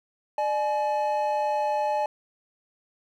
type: tone pair together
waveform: triangle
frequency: 600.2 / 849 Hz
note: D5 / G#5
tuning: +38 / +38 cents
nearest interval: tritone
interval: 600 cents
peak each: -25 / -23 dBFS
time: 0.38-2.06 s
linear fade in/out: 2 ms
effects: none